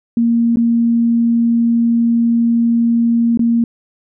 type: tone with dropouts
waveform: sine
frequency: 233.1 Hz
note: A#3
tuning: in tune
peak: -10 dBFS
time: 0.17-3.64 s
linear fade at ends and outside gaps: 2 ms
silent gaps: 0.559-0.57 / 3.374-3.393 s
effects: none